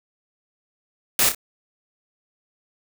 white noise with echo, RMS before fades -18 dBFS, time 1.19-1.29 s, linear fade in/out 2 ms, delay 29 ms, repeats 2, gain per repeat -8 dB, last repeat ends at 1.348 s, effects none

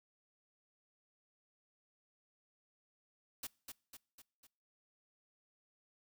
white noise with echo, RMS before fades -43 dBFS, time 3.43-3.47 s, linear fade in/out 5 ms, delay 250 ms, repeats 4, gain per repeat -5 dB, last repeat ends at 4.47 s, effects noise-tail reverb RT60 0.5 s tail -25 dB re dry

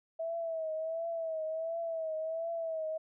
sine tone with vibrato, 650 Hz, E5, 24 cents flat, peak -33 dBFS, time 0.19-2.98 s, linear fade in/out 10 ms, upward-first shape triangle, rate 1.4 Hz, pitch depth 64 cents each way, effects none

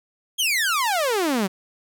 sawtooth exponential sweep, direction down, 3327 to 180 Hz, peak -16 dBFS, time 0.38-1.48 s, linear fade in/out 20 ms, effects none

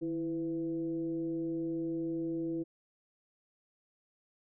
sine tone with frequency modulation, 329.6 Hz, E4, in tune, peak -32 dBFS, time 0.01-2.64 s, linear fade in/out 20 ms, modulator 173 Hz, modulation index 0.51, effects none

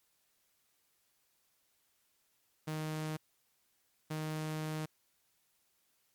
sawtooth tone bursts at uneven times, 155.56 Hz, D#3, in tune, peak -32 dBFS, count 2, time 2.67-3.17 / 4.1-4.86 s, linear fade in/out 10 ms, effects white hiss -75 dBFS RMS until 6.14 s + MP3 96 kbps

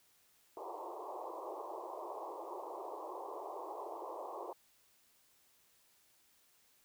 white band-pass noise, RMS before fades -45 dBFS, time 0.57-4.53 s, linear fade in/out 2 ms, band 330 to 1100 Hz, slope 96 dB/octave, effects white hiss -70 dBFS RMS until 6.84 s

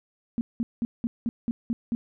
sine tone bursts, 233.1 Hz, A#3, in tune, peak -23 dBFS, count 8, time 0.38-1.95 s, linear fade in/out 0 ms, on 30 ms, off 190 ms, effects none

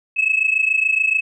sine tone pair together, 2573 / 2600 Hz, E7 / E7, -43 / -24 cents, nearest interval unison, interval 19 cents, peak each -17 dBFS, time 0.16-1.21 s, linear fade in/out 20 ms, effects tanh soft clip ceiling -8 dBFS

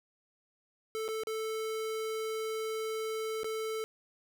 square tone with dropouts, 440 Hz, A4, in tune, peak -34 dBFS, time 0.95-3.84 s, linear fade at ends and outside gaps 0 ms, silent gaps 1.08-1.087 / 1.235-1.271 / 3.433-3.444 s, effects none

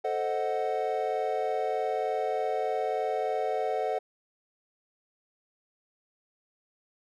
triangle chord, A diminished seventh, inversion none, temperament equal, 440 / 523.3 / 622.3 / 740 Hz, A4 / C5 / Eb5 / Gb5, 0 / 0 / 0 / 0 cents, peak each -30 / -32 / -32 / -29 dBFS, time 0.04-3.99 s, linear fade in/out 10 ms, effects none

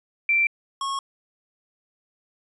sine / square tone pair in turn, 2349 / 1094.6 Hz, D7 / C#6, 0 / -22 cents, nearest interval octave + minor second, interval 1322 cents, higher first, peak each -17 / -26 dBFS, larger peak first, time 0.29-0.47 / 0.81-0.99 s, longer neither, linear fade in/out 2 ms, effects resampled to 24000 Hz

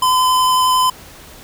square tone with vibrato, 1018 Hz, C6, 48 cents flat, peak -12 dBFS, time 0.02-0.9 s, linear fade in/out 5 ms, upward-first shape sine, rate 11 Hz, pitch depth 8 cents each way, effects pink hiss -39 dBFS RMS until 1.43 s

